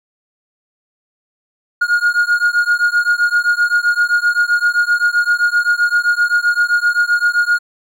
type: beating tone pair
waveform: triangle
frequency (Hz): 1427 / 1434.7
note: F6 / F6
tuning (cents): +37 / +46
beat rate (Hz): 7.7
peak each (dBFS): -13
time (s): 1.81-7.59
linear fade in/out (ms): 10
effects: none